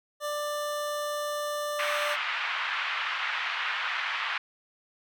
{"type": "tone", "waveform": "25% pulse", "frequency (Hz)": 591, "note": "D5", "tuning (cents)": 11, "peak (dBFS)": -26, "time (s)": [0.2, 2.17], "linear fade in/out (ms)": 50}
{"type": "band-pass noise", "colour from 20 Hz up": "pink", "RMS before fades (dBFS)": -31, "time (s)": [1.79, 4.38], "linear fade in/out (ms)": 5, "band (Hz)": [1100, 3100], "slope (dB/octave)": 24}
{"effects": []}